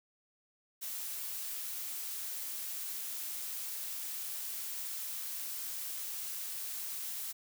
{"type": "noise", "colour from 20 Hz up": "blue", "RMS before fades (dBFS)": -40, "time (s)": [0.81, 7.33], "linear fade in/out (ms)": 20, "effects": []}